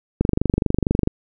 click train, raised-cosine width 3 ms, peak -4 dBFS, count 22, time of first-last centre 0.21-1.074 s, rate 24.3 Hz, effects none

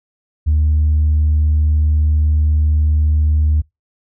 sine tone, 76.2 Hz, D#2, 36 cents flat, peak -9 dBFS, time 0.46-3.62 s, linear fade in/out 20 ms, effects noise-tail reverb RT60 0.2 s tail -26 dB re dry + tanh soft clip ceiling -8 dBFS

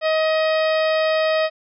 harmonic tone with a mistuned harmonic, 631 Hz, D#5, 24 cents sharp, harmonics 1 / 2 / 3 / 4 / 5 / 6 / 7 / 8, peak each -17 / -27 / -27 / -30 / -34 / -34 / -39 / -35 dBFS, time 0.01-1.5 s, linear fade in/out 50 ms, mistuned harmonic 7, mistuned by +25 cents, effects none

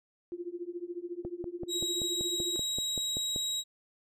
sine tone with tremolo, 349.2 Hz, F4, in tune, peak -32 dBFS, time 0.32-2.56 s, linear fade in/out 0 ms, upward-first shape triangle, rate 14 Hz, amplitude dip 100%
click train, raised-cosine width 2 ms, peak -25 dBFS, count 12, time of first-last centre 1.25-3.361 s, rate 5.21 Hz
30% pulse tone, 3831 Hz, A#7, 47 cents sharp, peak -28 dBFS, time 1.68-3.64 s, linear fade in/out 50 ms
effects resampled to 32000 Hz

